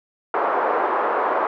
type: band-pass noise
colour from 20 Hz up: white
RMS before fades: -21 dBFS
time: 0.34-1.47 s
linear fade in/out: 2 ms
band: 380 to 1200 Hz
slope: 24 dB/octave
effects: none